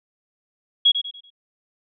sine tone with echo, 3321 Hz, G#7, 1 cent flat, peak -11 dBFS, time 0.85-0.92 s, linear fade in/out 10 ms, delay 96 ms, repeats 4, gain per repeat -9 dB, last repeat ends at 1.304 s, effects none

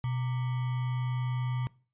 sine tone with sample-and-hold, 125.4 Hz, B2, 27 cents sharp, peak -28 dBFS, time 0.04-1.67 s, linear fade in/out 0 ms, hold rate 1050 Hz, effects noise-tail reverb RT60 0.4 s tail -22 dB re dry + resampled to 8000 Hz

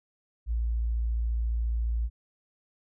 sine tone, 57.2 Hz, A#1, 32 cents flat, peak -25 dBFS, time 0.46-2.1 s, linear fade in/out 50 ms, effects none

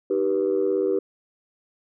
sine chord, Eb augmented, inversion none, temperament just, 311.1 / 388.9 / 486.1 Hz, Eb4 / G4 / B4, 0 / -14 / -28 cents, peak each -27 / -21 / -24 dBFS, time 0.1-0.99 s, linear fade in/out 5 ms, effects tanh soft clip ceiling -13 dBFS

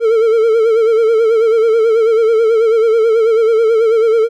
triangle tone with vibrato, 450 Hz, A4, 39 cents sharp, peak -6 dBFS, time 0-4.29 s, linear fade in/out 50 ms, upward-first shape sine, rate 9.2 Hz, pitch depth 64 cents each way, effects none

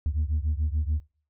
sine beating tone pair, 73.42 / 80.32 Hz, D2 / E2, 0 / -44 cents, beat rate 6.9 Hz, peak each -24 / -26 dBFS, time 0.06-1 s, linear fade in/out 0 ms, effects noise-tail reverb RT60 0.4 s tail -21 dB re dry + tanh soft clip ceiling -20 dBFS

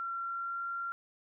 sine tone with pitch glide, 1365 to 1377.7 Hz, F6 to F6, -40 to -24 cents, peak -34 dBFS, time 0-0.92 s, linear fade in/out 0 ms, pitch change +16 cents, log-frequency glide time 0.13-0.64 s, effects none

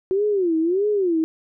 sine tone with vibrato, 366.8 Hz, F#4, 15 cents flat, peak -17 dBFS, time 0.11-1.24 s, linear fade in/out 0 ms, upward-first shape sine, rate 1.6 Hz, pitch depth 240 cents each way, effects none

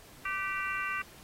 harmonic tone with a mistuned harmonic, 391.9 Hz, G4, in tune, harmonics 3 / 4 / 5 / 6 / 7, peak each -36 / -37 / -38 / -39 / -39 dBFS, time 0.25-1.02 s, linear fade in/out 5 ms, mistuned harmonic 4, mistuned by -43 cents, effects pink hiss -54 dBFS RMS until 1.23 s + AAC 48 kbps

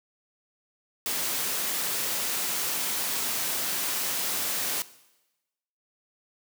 white noise, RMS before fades -29 dBFS, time 1.06-4.82 s, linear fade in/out 0 ms, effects noise-tail reverb RT60 1.0 s tail -18 dB re dry + high-pass 150 Hz 12 dB/octave

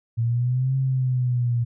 sine exponential two-way sweep, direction up then down, 114.1 to 134.1 to 117.8 Hz, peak -19 dBFS, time 0.17-1.65 s, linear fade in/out 20 ms, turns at 0.76 s, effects none

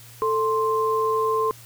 sine tone pair together, 441.5 / 1050 Hz, A4 / C6, +6 / +6 cents, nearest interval octave + minor third, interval 1500 cents, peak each -22 dBFS, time 0.22-1.51 s, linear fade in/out 0 ms, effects added 117 Hz sine -47 dBFS peak until 1.65 s + white hiss -47 dBFS RMS until 1.65 s

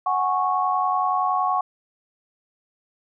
sine chord, F# suspended second, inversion none, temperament equal with one note detuned, 740 / 830.6 / 1103.6 Hz, F#5 / G#5 / C#6, 0 / 0 / -8 cents, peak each -23 / -27 / -22 dBFS, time 0.06-1.61 s, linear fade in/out 5 ms, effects none

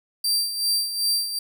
sawtooth tone with tremolo, 4699 Hz, D8, in tune, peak -16 dBFS, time 0.24-1.39 s, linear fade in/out 5 ms, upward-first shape sine, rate 2.6 Hz, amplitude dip 65%, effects none

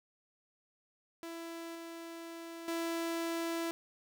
sawtooth tone with level steps, 333.2 Hz, E4, 19 cents sharp, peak -38 / -40 / -30 dBFS, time 1.23-3.71 s, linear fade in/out 0 ms, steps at 1.75 / 2.68 s, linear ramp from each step 2 ms, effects none

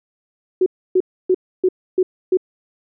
sine tone bursts, 370 Hz, F#4, in tune, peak -11 dBFS, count 6, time 0.61-2.372 s, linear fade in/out 5 ms, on 52 ms, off 290 ms, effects none

